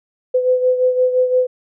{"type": "beating tone pair", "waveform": "sine", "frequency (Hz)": [505, 510.8], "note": ["B4", "C5"], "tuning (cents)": [39, -42], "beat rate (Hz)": 5.8, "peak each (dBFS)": [-13, -20], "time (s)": [0.34, 1.47], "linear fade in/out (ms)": 10, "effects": []}